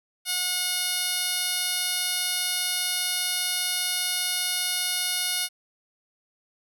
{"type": "tone with band-pass filter", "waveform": "10% pulse", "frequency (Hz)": 725, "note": "F#5", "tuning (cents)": -35, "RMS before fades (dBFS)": -27, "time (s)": [0.25, 5.49], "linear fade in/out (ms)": 50, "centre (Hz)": 8500, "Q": 0.85, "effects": []}